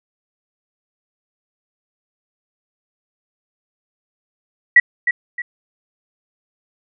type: tone with echo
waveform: sine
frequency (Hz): 1937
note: B6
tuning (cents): -34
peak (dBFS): -4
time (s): 4.76-4.8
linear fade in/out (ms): 5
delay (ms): 310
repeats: 2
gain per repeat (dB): -9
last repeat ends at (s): 5.42
effects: none